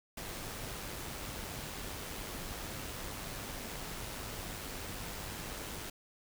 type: noise with amplitude modulation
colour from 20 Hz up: pink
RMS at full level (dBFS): -41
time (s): 0.17-5.9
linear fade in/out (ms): 5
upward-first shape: sine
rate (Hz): 101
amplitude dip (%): 30
effects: none